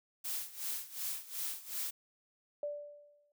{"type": "noise with tremolo", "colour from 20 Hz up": "blue", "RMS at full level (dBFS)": -37, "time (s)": [0.24, 1.91], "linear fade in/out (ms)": 10, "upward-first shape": "sine", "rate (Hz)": 2.7, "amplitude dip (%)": 85}
{"type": "tone with exponential decay", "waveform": "sine", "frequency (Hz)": 585, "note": "D5", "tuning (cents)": -7, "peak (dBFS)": -33, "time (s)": [2.63, 3.32], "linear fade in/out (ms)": 2, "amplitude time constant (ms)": 150}
{"effects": []}